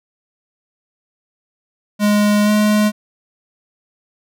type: tone with pitch glide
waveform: square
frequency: 207.7 to 210.8 Hz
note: G#3 to G#3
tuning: 0 to +26 cents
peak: -12 dBFS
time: 1.99-2.92 s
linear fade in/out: 50 ms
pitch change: +26 cents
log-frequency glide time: 2.44-2.5 s
effects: none